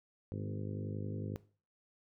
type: harmonic tone with a mistuned harmonic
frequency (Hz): 51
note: G#1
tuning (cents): -31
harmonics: 2 / 3 / 4 / 5 / 6 / 7 / 8 / 9 / 10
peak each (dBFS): -40 / -44 / -46 / -48 / -50 / -51 / -52 / -53 / -54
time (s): 0.32-1.36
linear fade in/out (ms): 0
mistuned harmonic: 4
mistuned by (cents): +25
effects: noise-tail reverb RT60 0.4 s tail -18 dB re dry